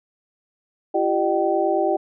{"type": "tone cluster", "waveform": "sine", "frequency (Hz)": [341, 390.4, 607, 770], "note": ["F4", "G4", "D#5", "G5"], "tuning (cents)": [-41, -7, -43, -31], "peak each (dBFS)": -23, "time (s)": [0.94, 1.97], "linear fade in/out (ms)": 10, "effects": []}